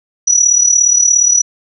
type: tone with amplitude modulation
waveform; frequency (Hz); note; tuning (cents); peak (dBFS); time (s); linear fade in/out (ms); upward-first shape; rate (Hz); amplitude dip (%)
sine; 5870; F#8; -15; -4; 0.27-1.42; 10; sine; 37.1; 70
effects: none